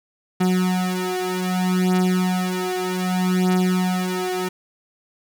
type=beating tone pair; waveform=35% pulse; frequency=183.1 / 183.74 Hz; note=F#3 / F#3; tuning=-18 / -12 cents; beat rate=0.64 Hz; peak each=-20 dBFS; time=0.4-4.49 s; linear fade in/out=10 ms; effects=none